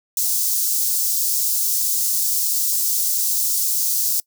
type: high-pass noise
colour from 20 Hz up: white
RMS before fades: -20 dBFS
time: 0.17-4.2 s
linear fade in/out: 2 ms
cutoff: 5200 Hz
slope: 24 dB/octave
effects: noise-tail reverb RT60 0.1 s tail -24 dB re dry